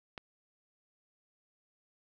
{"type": "click", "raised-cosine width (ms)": 0.3, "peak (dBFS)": -25, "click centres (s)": 0.178, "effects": []}